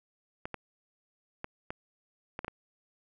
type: clicks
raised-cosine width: 0.5 ms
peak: -21 dBFS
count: 7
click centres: 0.455 / 0.543 / 1.444 / 1.705 / 2.391 / 2.446 / 2.481 s
effects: none